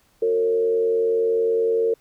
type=tone with frequency modulation; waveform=sine; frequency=455.6 Hz; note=A#4; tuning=40 cents flat; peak=-17 dBFS; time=0.22-1.94 s; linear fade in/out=5 ms; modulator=89.3 Hz; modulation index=0.5; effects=pink hiss -61 dBFS RMS until 2 s